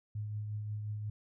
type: tone with tremolo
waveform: sine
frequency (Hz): 105.6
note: G#2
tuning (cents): +29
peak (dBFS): -34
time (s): 0.15-1.1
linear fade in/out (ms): 5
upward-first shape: triangle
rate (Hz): 5.6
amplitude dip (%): 35
effects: none